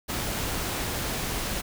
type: noise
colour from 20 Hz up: pink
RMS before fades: -30 dBFS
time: 0.08-1.62 s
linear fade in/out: 20 ms
effects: none